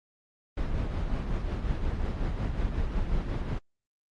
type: noise with tremolo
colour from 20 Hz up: brown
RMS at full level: -27 dBFS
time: 0.57-3.59 s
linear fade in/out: 5 ms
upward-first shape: triangle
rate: 5.5 Hz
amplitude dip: 45%
effects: low-pass 4000 Hz 12 dB/octave + Opus 24 kbps